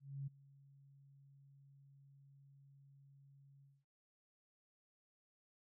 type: tone with ADSR envelope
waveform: sine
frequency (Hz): 138.59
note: C#3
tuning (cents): 0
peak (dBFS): -40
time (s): 0-3.85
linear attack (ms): 270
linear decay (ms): 14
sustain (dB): -22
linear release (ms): 220
effects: none